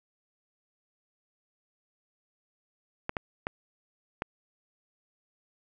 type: clicks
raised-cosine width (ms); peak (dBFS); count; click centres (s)
0.5; -15; 4; 3.094 / 3.168 / 3.469 / 4.221
effects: none